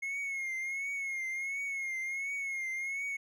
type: tone with vibrato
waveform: triangle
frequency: 2162 Hz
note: C#7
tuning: 44 cents flat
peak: -32 dBFS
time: 0.02-3.17 s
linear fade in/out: 10 ms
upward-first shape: triangle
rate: 1.4 Hz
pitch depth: 71 cents each way
effects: none